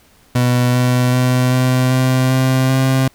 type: tone with pitch steps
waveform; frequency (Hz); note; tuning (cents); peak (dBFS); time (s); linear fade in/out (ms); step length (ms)
30% pulse; 123.6 / 124.96 / 126.34 / 127.74 / 129.15 / 130.57 / 132.01; B2 / B2 / B2 / C3 / C3 / C3 / C3; +2 / +21 / +40 / -41 / -22 / -3 / +16; -9; 0.35-3.08; 5; 390
effects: pink hiss -51 dBFS RMS until 3.14 s